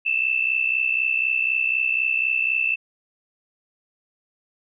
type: tone pair together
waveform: sine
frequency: 2615 / 2679 Hz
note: E7 / E7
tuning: -15 / +27 cents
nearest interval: unison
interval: 42 cents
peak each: -22 dBFS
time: 0.05-2.76 s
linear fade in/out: 20 ms
effects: none